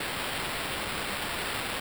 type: noise with sample-and-hold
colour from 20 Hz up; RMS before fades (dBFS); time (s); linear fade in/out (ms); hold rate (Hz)
violet; -33; 0-1.8; 5; 6300
effects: none